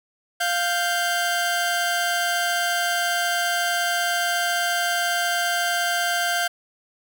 sawtooth tone pair together, 698.5 / 1568 Hz, F5 / G6, 0 / 0 cents, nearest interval octave + major second, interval 1400 cents, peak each -20 dBFS, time 0.4-6.48 s, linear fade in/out 10 ms, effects none

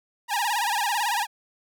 sawtooth tone with vibrato, 882 Hz, A5, 4 cents sharp, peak -19 dBFS, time 0.28-1.27 s, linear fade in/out 50 ms, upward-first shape sine, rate 18 Hz, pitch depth 170 cents each way, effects none

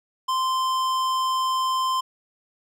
sine tone with tanh clipping, 1040 Hz, C6, 11 cents flat, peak -23 dBFS, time 0.28-2.01 s, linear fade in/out 10 ms, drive 17 dB, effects none

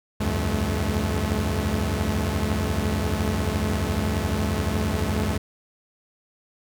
sawtooth tone cluster, 71 / 85.3 / 96.9 / 215.6 Hz, C#2 / F2 / G2 / A3, +42 / -40 / -20 / -35 cents, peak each -24 dBFS, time 0.2-5.38 s, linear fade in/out 10 ms, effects none

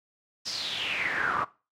brown noise with band-pass filter sweep, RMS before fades -30 dBFS, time 0.45-1.45 s, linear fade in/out 20 ms, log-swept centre 5400 to 1100 Hz, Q 6.2, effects noise-tail reverb RT60 0.3 s tail -19 dB re dry + high-pass 80 Hz 12 dB/octave

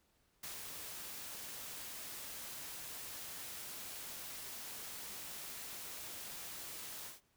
white noise with ADSR envelope, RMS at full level -45 dBFS, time 0.43-7.21 s, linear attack 6 ms, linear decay 120 ms, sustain -2 dB, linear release 160 ms, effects pink hiss -75 dBFS RMS until 7.36 s

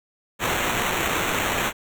white noise with sample-and-hold, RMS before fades -24 dBFS, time 0.39-1.73 s, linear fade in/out 50 ms, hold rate 4900 Hz, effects none

